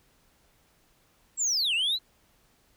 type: linear two-way sweep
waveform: sine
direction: down then up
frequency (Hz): 7760 to 2592 to 4136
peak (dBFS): -21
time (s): 1.37-1.99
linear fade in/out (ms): 50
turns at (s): 1.74
effects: tanh soft clip ceiling -23 dBFS + pink hiss -65 dBFS RMS until 2.76 s